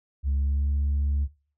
sine tone with pitch glide, 69.3 to 71.17 Hz, C#2 to C#2, 0 to +46 cents, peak -20 dBFS, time 0.23-1.28 s, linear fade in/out 50 ms, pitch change +46 cents, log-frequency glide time 0.36-0.69 s, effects noise-tail reverb RT60 0.4 s tail -19 dB re dry + tanh soft clip ceiling -20 dBFS

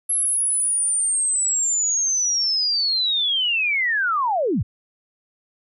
sine linear sweep, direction down, 11175 to 67.7 Hz, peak -18 dBFS, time 0.09-4.63 s, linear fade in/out 10 ms, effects none

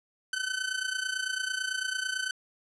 sawtooth tone with amplitude modulation, 1522 Hz, F#6, 48 cents sharp, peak -23 dBFS, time 0.33-2.31 s, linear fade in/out 2 ms, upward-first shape sine, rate 29 Hz, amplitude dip 75%, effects resampled to 24000 Hz

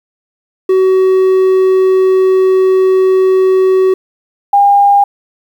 triangle / sine tone pair in turn, 376.7 / 806.1 Hz, F#4 / G5, +31 / +48 cents, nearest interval octave + minor second, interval 1317 cents, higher second, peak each -4 dBFS, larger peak neither, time 0.69-3.94 / 4.53-5.04 s, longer first, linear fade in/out 5 ms, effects 7-bit

